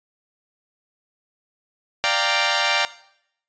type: chord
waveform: 10% pulse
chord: G minor seventh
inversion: second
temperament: equal with one note detuned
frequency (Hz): 587.3 / 698.5 / 784 / 924.8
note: D5 / F5 / G5 / Bb5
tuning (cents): 0 / 0 / 0 / -14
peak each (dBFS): -16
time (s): 2.04-2.85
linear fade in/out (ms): 0
effects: noise-tail reverb RT60 0.7 s tail -17 dB re dry + resampled to 16000 Hz